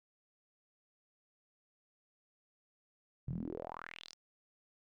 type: tone with band-pass filter sweep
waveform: sawtooth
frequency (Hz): 41.2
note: E1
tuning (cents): 0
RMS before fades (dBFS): -44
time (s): 3.27-4.14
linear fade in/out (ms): 10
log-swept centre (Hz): 120 to 5800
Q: 5.6
effects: none